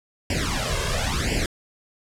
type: noise with flanger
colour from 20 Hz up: pink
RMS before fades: -24 dBFS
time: 0.3-1.46 s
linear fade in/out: 2 ms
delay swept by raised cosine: 0.39 to 1.89 ms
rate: 0.97 Hz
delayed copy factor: +0.95
effects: low-pass 8000 Hz 12 dB/octave